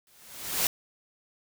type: noise with exponential growth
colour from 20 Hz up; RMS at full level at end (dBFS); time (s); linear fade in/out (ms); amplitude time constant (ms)
white; -23; 0.07-0.67; 1; 130
effects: none